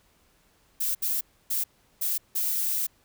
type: noise bursts at uneven times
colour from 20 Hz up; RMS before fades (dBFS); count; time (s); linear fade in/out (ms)
violet; -27; 5; 0.8-0.95 / 1.02-1.21 / 1.5-1.64 / 2.01-2.18 / 2.35-2.87; 10
effects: pink hiss -64 dBFS RMS until 3.04 s